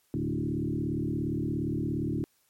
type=tone with frequency modulation; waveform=sine; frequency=221.2 Hz; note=A3; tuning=9 cents sharp; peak=-27 dBFS; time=0.14-2.24 s; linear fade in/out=0 ms; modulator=37.2 Hz; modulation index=3.4; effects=white hiss -69 dBFS RMS until 2.49 s + MP3 64 kbps